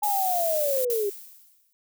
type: linear sweep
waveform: sine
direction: down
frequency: 850 to 392 Hz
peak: -23 dBFS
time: 0.02-1.1 s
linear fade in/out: 10 ms
type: noise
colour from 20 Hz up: violet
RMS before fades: -29 dBFS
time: 0.03-0.85 s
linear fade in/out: 5 ms
type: noise with exponential decay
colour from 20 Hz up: violet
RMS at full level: -29 dBFS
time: 0.9-1.73 s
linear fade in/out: 0 ms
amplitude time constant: 180 ms
effects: none